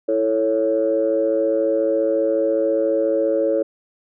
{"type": "chord", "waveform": "sine", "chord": "A major", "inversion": "second", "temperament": "equal", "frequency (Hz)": [329.6, 440, 554.4], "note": ["E4", "A4", "C#5"], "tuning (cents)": [0, 0, 0], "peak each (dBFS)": [-22, -21, -18], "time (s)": [0.08, 3.63], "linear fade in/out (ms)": 10, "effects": ["tanh soft clip ceiling -8 dBFS"]}